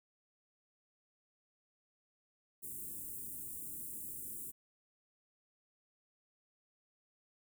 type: band-stop noise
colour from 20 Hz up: white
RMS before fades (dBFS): -45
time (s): 2.62-4.52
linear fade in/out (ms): 20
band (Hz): 380 to 8000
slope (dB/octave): 48
effects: none